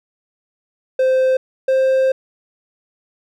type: tone pair in turn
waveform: triangle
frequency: 520 / 526.7 Hz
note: C5 / C5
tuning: -11 / +11 cents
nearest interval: unison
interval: 22 cents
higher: second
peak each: -10 dBFS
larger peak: neither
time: 0.99-1.37 / 1.68-2.12 s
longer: second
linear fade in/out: 5 ms
effects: none